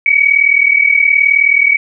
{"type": "tone pair together", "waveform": "sine", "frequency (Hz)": [2241, 2280], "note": ["C#7", "C#7"], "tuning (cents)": [18, 48], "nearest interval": "unison", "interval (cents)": 30, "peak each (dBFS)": -10, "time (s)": [0.06, 1.77], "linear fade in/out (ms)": 2, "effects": []}